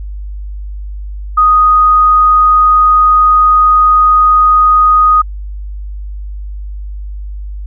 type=tone; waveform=sine; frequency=1244.5 Hz; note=D#6; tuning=in tune; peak=-4 dBFS; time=1.37-5.22 s; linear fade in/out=10 ms; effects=added 50 Hz sine -20 dBFS peak until 7.66 s